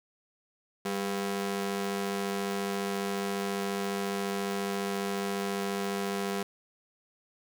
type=ring-modulated tone; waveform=sawtooth; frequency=298.5 Hz; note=D4; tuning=28 cents sharp; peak=-23 dBFS; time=0.85-6.43 s; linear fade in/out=5 ms; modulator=102 Hz; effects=none